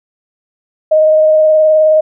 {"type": "tone with vibrato", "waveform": "sine", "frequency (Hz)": 622.3, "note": "D#5", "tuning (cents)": 0, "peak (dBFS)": -5, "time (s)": [0.91, 2.01], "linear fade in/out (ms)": 10, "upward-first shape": "triangle", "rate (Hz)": 19, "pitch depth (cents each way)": 19, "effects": []}